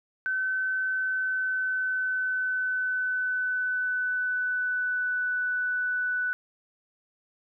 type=tone with pitch glide; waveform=sine; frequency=1525 to 1490.2 Hz; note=G6 to F#6; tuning=-48 to +12 cents; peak=-25 dBFS; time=0.26-6.33 s; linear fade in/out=0 ms; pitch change=-40 cents; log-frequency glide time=0.86-5.24 s; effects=none